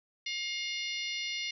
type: harmonic tone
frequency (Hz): 711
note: F5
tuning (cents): +31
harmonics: 3 / 4 / 5 / 6 / 7 / 8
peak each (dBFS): -37 / -39 / -41 / -43 / -44 / -45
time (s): 0.26-1.51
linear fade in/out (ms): 5
effects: none